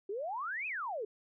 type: exponential two-way sweep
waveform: sine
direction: up then down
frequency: 375.4 to 2637 to 398.8 Hz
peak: -35 dBFS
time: 0.09-1.05 s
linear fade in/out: 5 ms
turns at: 0.67 s
effects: none